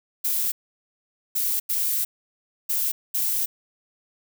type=noise bursts at uneven times; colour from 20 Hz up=violet; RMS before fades=-24 dBFS; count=5; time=0.24-0.52 / 1.35-1.6 / 1.69-2.05 / 2.69-2.92 / 3.14-3.46 s; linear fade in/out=10 ms; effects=none